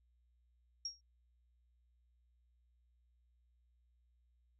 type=tone with exponential decay; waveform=sine; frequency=5588 Hz; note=F8; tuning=in tune; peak=-35 dBFS; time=0.85-1.01 s; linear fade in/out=5 ms; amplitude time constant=33 ms; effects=added 60 Hz sine -70 dBFS peak until 4.59 s